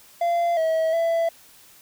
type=tone with pitch steps; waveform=triangle; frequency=687 / 644 / 666 Hz; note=F5 / E5 / E5; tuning=-29 / -41 / +18 cents; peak=-17 dBFS; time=0.21-1.29 s; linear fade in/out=5 ms; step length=360 ms; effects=white hiss -51 dBFS RMS until 1.81 s